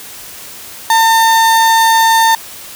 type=tone; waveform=35% pulse; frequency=903 Hz; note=A5; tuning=45 cents sharp; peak=-5 dBFS; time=0.9-2.35 s; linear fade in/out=2 ms; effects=white hiss -31 dBFS RMS until 2.75 s